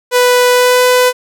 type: tone with pitch glide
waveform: sawtooth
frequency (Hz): 494.7 to 499.9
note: B4 to B4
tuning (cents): +3 to +21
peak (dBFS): -3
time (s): 0.11-1.13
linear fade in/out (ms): 50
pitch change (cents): +18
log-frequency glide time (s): 0.51-0.81
effects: none